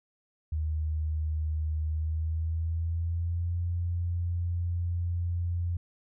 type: tone with pitch glide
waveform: sine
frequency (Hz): 77.78 to 86.8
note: D#2 to F2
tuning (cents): 0 to -10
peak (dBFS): -27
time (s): 0.52-5.77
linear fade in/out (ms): 5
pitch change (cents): +190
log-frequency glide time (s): 1.86-3.57
effects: none